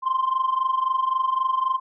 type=tone with amplitude modulation; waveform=sine; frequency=1046.5 Hz; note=C6; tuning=in tune; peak=-15 dBFS; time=0.02-1.8 s; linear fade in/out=50 ms; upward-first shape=sine; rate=23.8 Hz; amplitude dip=80%; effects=tanh soft clip ceiling -15 dBFS